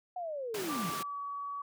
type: linear sweep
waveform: sine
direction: down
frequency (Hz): 740 to 146.83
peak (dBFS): -35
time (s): 0.16-0.9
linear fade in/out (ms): 5
type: high-pass noise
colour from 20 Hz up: pink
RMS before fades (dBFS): -40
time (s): 0.54-1.03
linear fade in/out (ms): 5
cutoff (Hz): 160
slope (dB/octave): 24
type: tone with pitch glide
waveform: sine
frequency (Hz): 1174.7 to 1134.7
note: D6 to C#6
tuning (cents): 0 to +40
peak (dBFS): -36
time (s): 0.69-1.62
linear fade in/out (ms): 5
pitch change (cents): -60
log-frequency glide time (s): 0.82-1.19
effects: none

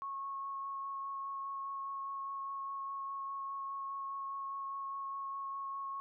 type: tone with vibrato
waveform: sine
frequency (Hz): 1096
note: C#6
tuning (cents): -20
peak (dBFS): -38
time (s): 0.02-6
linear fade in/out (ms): 0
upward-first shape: sine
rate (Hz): 4.9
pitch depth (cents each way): 9
effects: none

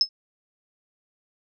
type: tone with exponential decay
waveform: sine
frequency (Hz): 5200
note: E8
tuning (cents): -24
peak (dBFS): -11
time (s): 0.01-0.09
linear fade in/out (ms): 1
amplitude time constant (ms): 16
effects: none

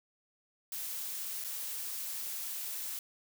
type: noise with dropouts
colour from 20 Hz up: blue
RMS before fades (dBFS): -39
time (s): 0.72-2.99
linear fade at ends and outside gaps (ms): 2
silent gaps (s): 1.441-1.445
effects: none

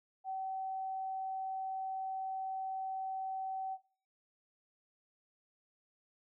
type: tone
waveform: sine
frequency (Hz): 764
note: G5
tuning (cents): -45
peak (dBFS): -36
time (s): 0.24-3.78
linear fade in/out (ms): 50
effects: noise-tail reverb RT60 0.4 s tail -17 dB re dry

